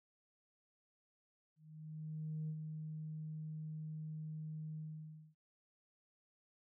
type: tone with ADSR envelope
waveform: sine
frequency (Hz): 155.56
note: D#3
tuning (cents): 0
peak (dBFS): -37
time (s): 1.56-5.35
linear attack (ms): 930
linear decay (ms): 63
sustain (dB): -5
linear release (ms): 570
effects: tanh soft clip ceiling -35 dBFS